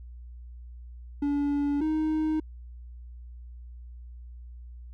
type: tone pair in turn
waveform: triangle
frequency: 286.8 / 311.7 Hz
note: D4 / D#4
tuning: -41 / +3 cents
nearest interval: minor second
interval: 144 cents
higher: second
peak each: -22 dBFS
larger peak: neither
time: 1.22-1.81 / 1.81-2.4 s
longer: neither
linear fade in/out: 5 ms
effects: added 60 Hz sine -41 dBFS peak until 4.93 s